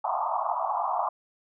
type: band-pass noise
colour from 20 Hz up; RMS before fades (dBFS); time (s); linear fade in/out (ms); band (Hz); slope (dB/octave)
pink; -28; 0.04-1.09; 5; 650 to 1200; 96
effects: none